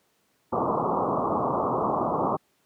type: low-pass noise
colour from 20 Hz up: white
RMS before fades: -25 dBFS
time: 0.52-2.37 s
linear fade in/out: 10 ms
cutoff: 1200 Hz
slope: 96 dB/octave
effects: pink hiss -68 dBFS RMS until 2.65 s + high-pass 150 Hz 12 dB/octave